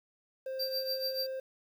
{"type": "tone", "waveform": "triangle", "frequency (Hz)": 527, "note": "C5", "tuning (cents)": 12, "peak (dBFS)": -33, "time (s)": [0.46, 1.4], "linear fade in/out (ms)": 5}
{"type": "tone with tremolo", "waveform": "square", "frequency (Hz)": 4699, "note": "D8", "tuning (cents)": 0, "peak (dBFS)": -31, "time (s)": [0.59, 1.27], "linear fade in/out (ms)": 10, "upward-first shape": "triangle", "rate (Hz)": 6.9, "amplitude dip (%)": 90}
{"effects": ["10-bit"]}